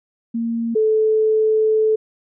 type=tone pair in turn; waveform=sine; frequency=230.8 / 435.7 Hz; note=A#3 / A4; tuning=-17 / -17 cents; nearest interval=major seventh; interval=1100 cents; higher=second; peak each=-19 / -13 dBFS; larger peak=second; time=0.34-0.75 / 0.75-1.96 s; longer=second; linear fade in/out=10 ms; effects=none